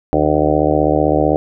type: harmonic tone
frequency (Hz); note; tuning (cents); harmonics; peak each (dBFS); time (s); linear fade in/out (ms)
75.7; D#2; -47; 1 / 2 / 4 / 5 / 6 / 7 / 8 / 9 / 10; -23 / -22 / -17 / -21 / -20 / -19 / -19 / -23 / -21; 0.13-1.36; 0
effects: none